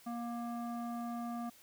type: tone with low-pass filter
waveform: square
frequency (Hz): 236.3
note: A#3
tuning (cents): +24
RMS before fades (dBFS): -40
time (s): 0.06-1.5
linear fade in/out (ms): 10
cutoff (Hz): 1000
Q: 3
effects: white hiss -61 dBFS RMS until 1.62 s